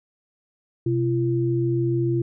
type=tone pair together; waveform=sine; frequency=127.1 / 340.9 Hz; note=C3 / F4; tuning=-50 / -42 cents; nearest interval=octave + perfect fourth; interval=1708 cents; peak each=-22 dBFS; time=0.86-2.22 s; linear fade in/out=5 ms; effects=none